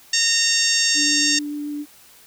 harmonic tone, 919 Hz, A#5, 25 cents flat, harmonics 2 / 3 / 4 / 5 / 6 / 7 / 8 / 9, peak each -25 / -26 / -26 / -24 / -21 / -23 / -26 / -34 dBFS, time 0.13-1.39 s, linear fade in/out 5 ms
sine tone with vibrato, 293.7 Hz, D4, in tune, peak -25 dBFS, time 0.94-1.86 s, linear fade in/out 50 ms, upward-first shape triangle, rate 7 Hz, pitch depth 8 cents each way
effects white hiss -49 dBFS RMS until 2.26 s

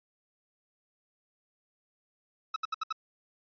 45% pulse tone bursts, 1295 Hz, E6, 31 cents flat, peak -29 dBFS, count 5, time 2.54-2.926 s, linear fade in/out 5 ms, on 22 ms, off 69 ms, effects resampled to 11025 Hz

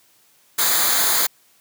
white noise with comb filter, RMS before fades -18 dBFS, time 0.58-1.27 s, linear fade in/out 10 ms, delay 0.36 ms, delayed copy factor -0.7, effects white hiss -57 dBFS RMS until 1.6 s + high-pass 100 Hz 12 dB/octave

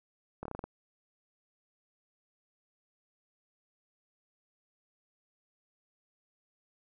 slowing click train, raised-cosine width 1 ms, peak -25 dBFS, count 7, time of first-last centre 0.43-0.64 s, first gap 24 ms, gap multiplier 1.15, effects none

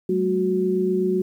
sine tone cluster, 189.2 / 217.1 / 368 Hz, F#3 / A3 / F#4, +39 / -23 / -9 cents, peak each -24 / -29 / -20 dBFS, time 0.09-1.22 s, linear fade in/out 5 ms, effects 9-bit

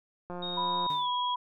click train, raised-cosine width 1 ms, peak -26 dBFS, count 101, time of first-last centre 0.3-0.865 s, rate 177 Hz
sine tone with pitch glide, 3729 to 3303 Hz, A#7 to G#7, 0 to -10 cents, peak -34 dBFS, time 0.42-1.35 s, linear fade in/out 10 ms, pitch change -210 cents, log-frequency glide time 0.91-1.08 s
sine tone, 987.8 Hz, B5, in tune, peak -28 dBFS, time 0.57-1.36 s, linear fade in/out 5 ms
sawtooth tone with exponential decay, 151.5 Hz, D#3, 46 cents flat, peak -36 dBFS, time 0.9-1.22 s, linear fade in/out 0 ms, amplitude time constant 69 ms
effects none

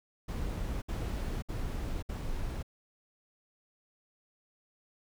brown noise bursts, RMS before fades -35 dBFS, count 4, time 0.28-2.629 s, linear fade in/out 10 ms, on 540 ms, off 63 ms, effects none

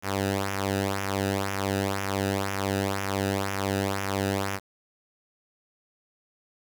sawtooth tone with flanger, 98 Hz, G2, in tune, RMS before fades -28 dBFS, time 0.02-4.6 s, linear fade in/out 50 ms, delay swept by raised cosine 0.23 to 0.93 ms, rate 2 Hz, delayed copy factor -0.75, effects 8-bit

